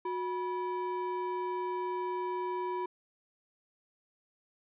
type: ring-modulated tone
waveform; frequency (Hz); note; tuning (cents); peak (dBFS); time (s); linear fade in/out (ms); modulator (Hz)
triangle; 671; E5; +31; -27; 0.05-2.86; 5; 306
effects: resampled to 8000 Hz